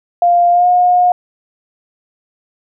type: tone with pitch glide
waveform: sine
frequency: 698.5 to 717.7 Hz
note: F5 to F5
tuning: 0 to +47 cents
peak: -7 dBFS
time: 0.22-1.12 s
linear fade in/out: 2 ms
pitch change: +47 cents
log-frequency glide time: 0.51-0.67 s
effects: none